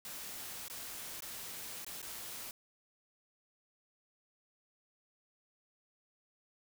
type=noise with dropouts; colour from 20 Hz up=white; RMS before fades=-45 dBFS; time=0.05-2.51 s; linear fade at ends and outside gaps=1 ms; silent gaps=0.682-0.699 / 1.206-1.222 / 1.847-1.865 / 2.017-2.027 s; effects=none